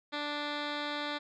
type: tone with low-pass filter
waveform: 10% pulse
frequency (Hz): 293.7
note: D4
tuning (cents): 0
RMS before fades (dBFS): -36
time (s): 0.12-1.19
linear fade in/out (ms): 20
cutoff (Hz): 3400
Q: 5.1
effects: none